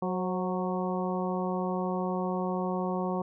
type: harmonic tone with a mistuned harmonic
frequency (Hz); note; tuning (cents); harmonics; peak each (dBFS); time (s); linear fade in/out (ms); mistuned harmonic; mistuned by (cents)
184.1; F#3; -8; 1 / 2 / 3 / 4 / 5 / 6; -31 / -34 / -36 / -37 / -38 / -39; 0.02-3.22; 5; 3; -40
effects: none